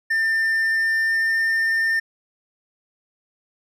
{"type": "tone with pitch glide", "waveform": "triangle", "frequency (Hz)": [1795, 1805.4], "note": ["A6", "A6"], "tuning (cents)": [34, 44], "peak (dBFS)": -16, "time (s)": [0.1, 2], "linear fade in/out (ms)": 10, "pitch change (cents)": 10, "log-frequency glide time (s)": [0.6, 1.4], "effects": []}